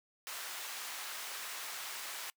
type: high-pass noise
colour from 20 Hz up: pink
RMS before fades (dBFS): -43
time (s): 0.27-2.3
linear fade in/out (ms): 0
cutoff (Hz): 1100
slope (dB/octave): 12
effects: noise-tail reverb RT60 0.1 s tail -25 dB re dry